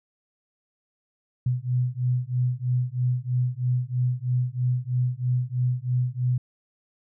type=beating tone pair; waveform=sine; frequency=123.47 / 126.57 Hz; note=B2 / B2; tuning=0 / +43 cents; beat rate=3.1 Hz; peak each=-25 dBFS; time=1.46-6.38 s; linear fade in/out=5 ms; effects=none